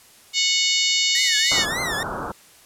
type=harmonic tone; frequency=735 Hz; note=F#5; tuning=12 cents flat; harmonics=3 / 4 / 5 / 6 / 7 / 8 / 9 / 10; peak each=-25 / -24 / -24 / -24 / -28 / -30 / -29 / -29 dBFS; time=0.33-1.66 s; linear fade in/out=50 ms
type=tone with vibrato; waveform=sawtooth; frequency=1875 Hz; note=A#6; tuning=10 cents sharp; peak=-21 dBFS; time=1.15-2.03 s; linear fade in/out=2 ms; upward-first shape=triangle; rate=3.4 Hz; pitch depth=200 cents each way
type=low-pass noise; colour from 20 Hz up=white; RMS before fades=-29 dBFS; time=1.51-2.32 s; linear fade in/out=5 ms; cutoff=1500 Hz; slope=96 dB/octave
effects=white hiss -50 dBFS RMS until 2.65 s + low-pass 12000 Hz 12 dB/octave